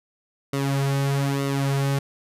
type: tone with flanger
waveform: sawtooth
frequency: 138.59 Hz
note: C#3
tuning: in tune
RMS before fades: -23 dBFS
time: 0.53-1.99 s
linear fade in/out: 5 ms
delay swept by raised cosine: 1.2 to 4.3 ms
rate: 1.1 Hz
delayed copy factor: -0.7
effects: resampled to 32000 Hz